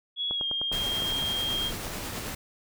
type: tone with pitch glide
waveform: sine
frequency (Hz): 3356 to 3219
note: G#7 to G7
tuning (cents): +17 to +45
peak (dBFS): -27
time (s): 0.16-1.72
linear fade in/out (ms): 50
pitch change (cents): -72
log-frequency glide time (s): 0.33-0.45
type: click train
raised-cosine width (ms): 1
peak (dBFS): -23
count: 10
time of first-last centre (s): 0.31-1.225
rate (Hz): 9.84
type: noise with tremolo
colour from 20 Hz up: pink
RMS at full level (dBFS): -34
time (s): 0.72-2.35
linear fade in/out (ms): 5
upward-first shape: triangle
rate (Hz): 9.1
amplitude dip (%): 25
effects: none